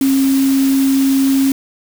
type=tone in noise; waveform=sine; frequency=270 Hz; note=C#4; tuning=45 cents flat; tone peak=-10 dBFS; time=0.01-1.52 s; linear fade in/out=2 ms; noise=white; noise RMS=-26 dBFS; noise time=0.01-1.52 s; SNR=+13 dB; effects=none